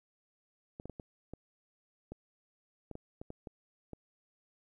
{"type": "clicks", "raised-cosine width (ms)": 2, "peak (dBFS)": -30, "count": 12, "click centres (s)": [0.799, 0.856, 0.897, 0.998, 1.336, 2.12, 2.913, 2.954, 3.215, 3.304, 3.472, 3.933], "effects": ["12-bit"]}